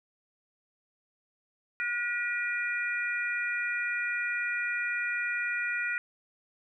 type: harmonic tone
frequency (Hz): 481.9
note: B4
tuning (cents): -43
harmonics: 3 / 4 / 5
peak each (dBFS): -32 / -33 / -34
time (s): 1.8-5.98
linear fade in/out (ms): 0
effects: none